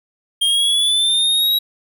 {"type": "linear sweep", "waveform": "square", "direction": "up", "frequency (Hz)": [3202, 3862], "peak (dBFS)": -14, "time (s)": [0.41, 1.59], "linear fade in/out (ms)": 10, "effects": []}